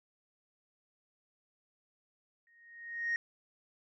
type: tone with exponential growth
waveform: sine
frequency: 1864.7 Hz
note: A#6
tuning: in tune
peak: -26 dBFS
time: 2.47-3.16 s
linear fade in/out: 1 ms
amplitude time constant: 150 ms
effects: tanh soft clip ceiling -27 dBFS